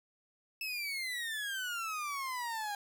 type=exponential sweep; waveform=30% pulse; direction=down; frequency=2636 to 807 Hz; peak=-33 dBFS; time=0.61-2.75 s; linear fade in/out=2 ms; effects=none